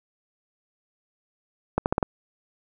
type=accelerating click train; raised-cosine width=1 ms; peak=-7 dBFS; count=5; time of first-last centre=1.78-2.028 s; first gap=79 ms; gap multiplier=0.84; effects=none